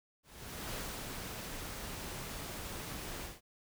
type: noise with ADSR envelope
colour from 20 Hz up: pink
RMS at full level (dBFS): -40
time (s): 0.23-3.41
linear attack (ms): 520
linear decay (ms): 300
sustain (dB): -3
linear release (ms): 180
effects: none